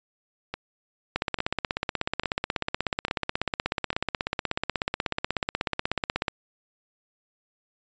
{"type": "two click trains", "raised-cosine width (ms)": 0.3, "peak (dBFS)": [-15, -9], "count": [5, 85], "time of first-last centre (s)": [[0.54, 3.93], [1.16, 6.282]], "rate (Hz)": [1.18, 16.4], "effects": ["resampled to 16000 Hz"]}